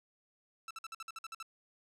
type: tone bursts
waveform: sawtooth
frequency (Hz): 1324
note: E6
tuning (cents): +7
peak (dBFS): -38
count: 10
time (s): 0.68-1.427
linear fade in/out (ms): 2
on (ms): 27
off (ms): 53
effects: low-pass 10000 Hz 12 dB/octave